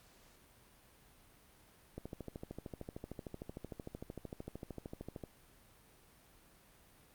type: click train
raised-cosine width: 2 ms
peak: -30 dBFS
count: 44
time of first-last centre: 1.98-5.238 s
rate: 13.2 Hz
effects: pink hiss -64 dBFS RMS until 7.14 s + Opus 48 kbps